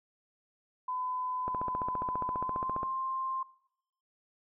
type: tone with pitch glide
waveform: sine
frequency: 1009 to 1052.5 Hz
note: B5 to C6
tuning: +37 to +10 cents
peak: -32 dBFS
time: 0.88-3.43 s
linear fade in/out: 5 ms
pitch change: +73 cents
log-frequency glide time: 2.34-2.81 s
type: click train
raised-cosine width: 1 ms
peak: -22 dBFS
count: 21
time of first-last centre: 1.48-2.831 s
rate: 14.8 Hz
effects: noise-tail reverb RT60 0.7 s tail -18 dB re dry

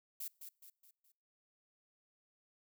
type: noise with echo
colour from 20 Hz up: violet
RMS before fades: -43 dBFS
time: 0.2-0.28 s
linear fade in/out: 5 ms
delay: 210 ms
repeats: 4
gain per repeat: -7 dB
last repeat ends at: 1.12 s
effects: noise-tail reverb RT60 0.7 s tail -26 dB re dry

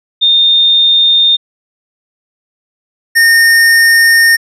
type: tone pair in turn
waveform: sine / square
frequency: 3642 / 1831.5 Hz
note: A#7 / A#6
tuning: -41 / -31 cents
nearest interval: octave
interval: 1190 cents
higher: first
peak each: -5 dBFS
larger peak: neither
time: 0.21-1.37 / 3.15-4.37 s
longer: second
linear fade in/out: 20 ms
effects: resampled to 32000 Hz

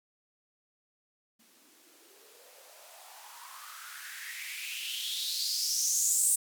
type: noise with band-pass filter sweep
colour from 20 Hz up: violet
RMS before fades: -35 dBFS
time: 1.39-6.36 s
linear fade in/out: 10 ms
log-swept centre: 220 to 8700 Hz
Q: 5.7
effects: none

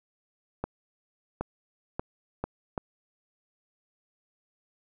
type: accelerating click train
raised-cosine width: 1 ms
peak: -16 dBFS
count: 5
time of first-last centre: 0.64-2.778 s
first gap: 770 ms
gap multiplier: 0.76
effects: none

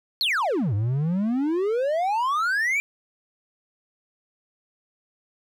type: exponential two-way sweep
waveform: triangle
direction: down then up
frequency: 4496 to 98 to 2383 Hz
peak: -19 dBFS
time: 0.21-2.8 s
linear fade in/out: 0 ms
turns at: 0.74 s
effects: none

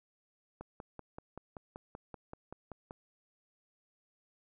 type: click train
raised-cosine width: 1 ms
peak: -30 dBFS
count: 13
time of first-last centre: 0.61-2.909 s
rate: 5.22 Hz
effects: none

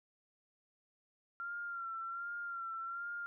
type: tone with vibrato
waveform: sine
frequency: 1376 Hz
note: F6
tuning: 26 cents flat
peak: -39 dBFS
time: 1.4-3.26 s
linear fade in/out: 0 ms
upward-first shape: sine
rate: 1.3 Hz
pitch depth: 43 cents each way
effects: none

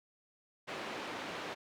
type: band-pass noise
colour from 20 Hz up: pink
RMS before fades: -42 dBFS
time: 0.67-1.55 s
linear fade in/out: 20 ms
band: 280 to 3200 Hz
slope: 12 dB/octave
effects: none

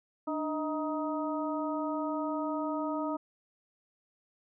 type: harmonic tone with a mistuned harmonic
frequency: 313.9 Hz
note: D#4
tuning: 15 cents sharp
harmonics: 1 / 2 / 3 / 4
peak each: -33 / -36 / -38 / -39 dBFS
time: 0.27-3.17 s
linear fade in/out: 10 ms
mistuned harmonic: 1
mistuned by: -84 cents
effects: none

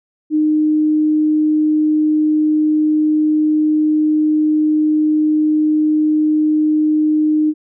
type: tone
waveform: sine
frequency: 306.6 Hz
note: D#4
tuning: 25 cents flat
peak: -11 dBFS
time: 0.3-7.54 s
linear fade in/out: 50 ms
effects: none

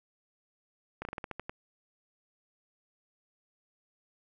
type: slowing click train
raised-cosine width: 0.5 ms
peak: -22 dBFS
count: 9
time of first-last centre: 1.02-1.495 s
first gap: 31 ms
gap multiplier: 1.18
effects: none

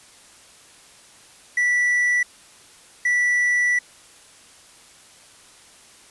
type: tone bursts at uneven times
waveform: triangle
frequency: 1960 Hz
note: B6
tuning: 14 cents flat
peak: -15 dBFS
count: 2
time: 1.57-2.23 / 3.05-3.79 s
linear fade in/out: 5 ms
effects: white hiss -49 dBFS RMS until 6.1 s + resampled to 24000 Hz

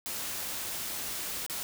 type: noise with dropouts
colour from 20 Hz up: white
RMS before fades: -36 dBFS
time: 0.06-1.63 s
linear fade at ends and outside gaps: 0 ms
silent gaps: 1.464-1.498 s
effects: none

